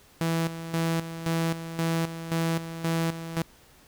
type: tone with tremolo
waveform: sawtooth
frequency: 164.81 Hz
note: E3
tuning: in tune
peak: -20 dBFS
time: 0.21-3.42 s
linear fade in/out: 0 ms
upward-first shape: square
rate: 1.9 Hz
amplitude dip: 70%
effects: pink hiss -56 dBFS RMS until 3.87 s